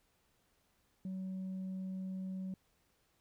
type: tone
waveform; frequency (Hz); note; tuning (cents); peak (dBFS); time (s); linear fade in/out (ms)
sine; 188.2; F#3; +30; -36; 1.05-2.54; 2
effects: tanh soft clip ceiling -37 dBFS + pink hiss -75 dBFS RMS until 3.2 s